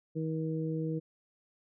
harmonic tone, 159.3 Hz, D#3, 41 cents sharp, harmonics 1 / 2 / 3, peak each -33 / -36 / -38 dBFS, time 0.15-1 s, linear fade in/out 20 ms, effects none

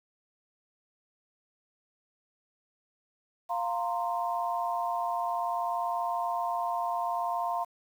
sine chord, F suspended fourth, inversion none, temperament equal with one note detuned, 698.5 / 925.9 / 1046.5 Hz, F5 / Bb5 / C6, 0 / -12 / 0 cents, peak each -31 / -33 / -34 dBFS, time 3.49-7.65 s, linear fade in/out 20 ms, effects 9-bit

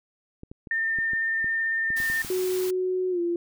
clicks, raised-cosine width 3 ms, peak -27 dBFS, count 10, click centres 0.434 / 0.515 / 0.672 / 0.987 / 1.134 / 1.444 / 1.904 / 2.002 / 2.1 / 2.248 s
sine tone with vibrato, 1808 Hz, A6, 47 cents sharp, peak -23 dBFS, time 0.71-2.22 s, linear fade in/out 2 ms, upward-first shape sine, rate 18 Hz, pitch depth 10 cents each way
white band-stop noise, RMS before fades -37 dBFS, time 1.96-2.71 s, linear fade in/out 10 ms, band 370 to 660 Hz, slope 96 dB/octave
sine tone with pitch glide, 369.1 to 344.4 Hz, F#4 to F4, -4 to -24 cents, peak -23 dBFS, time 2.3-3.36 s, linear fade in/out 2 ms, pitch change -120 cents, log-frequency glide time 3.1-3.2 s
effects none

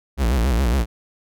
45% pulse tone with vibrato, 61.74 Hz, B1, in tune, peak -16 dBFS, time 0.17-0.86 s, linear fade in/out 50 ms, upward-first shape sine, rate 7.2 Hz, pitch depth 210 cents each way, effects none

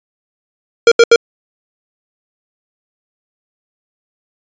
square tone bursts, 466.2 Hz, A#4, in tune, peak -3 dBFS, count 3, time 0.87-1.16 s, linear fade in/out 2 ms, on 46 ms, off 76 ms, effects resampled to 16000 Hz

